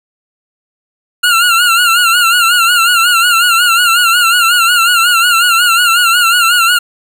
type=tone with vibrato; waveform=25% pulse; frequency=1399 Hz; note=F6; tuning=3 cents sharp; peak=-3 dBFS; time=1.23-6.79 s; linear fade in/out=10 ms; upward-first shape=sine; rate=5.5 Hz; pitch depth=79 cents each way; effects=none